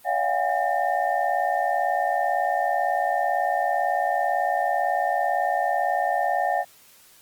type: tone cluster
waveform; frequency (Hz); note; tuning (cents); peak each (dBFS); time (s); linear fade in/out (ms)
sine; 573 / 671 / 729 / 807 / 1810; D5 / E5 / F#5 / G#5 / A6; -43 / +31 / -26 / -50 / +48; -30 / -28 / -24 / -26 / -31; 0.04-6.65; 50
effects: white hiss -53 dBFS RMS until 7.21 s + Opus 24 kbps